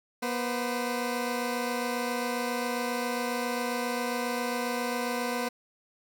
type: tone pair together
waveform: 15% pulse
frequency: 241.3 / 510 Hz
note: B3 / C5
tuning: -40 / -44 cents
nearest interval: octave + minor second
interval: 1296 cents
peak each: -24 / -27 dBFS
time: 0.22-5.49 s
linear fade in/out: 10 ms
effects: none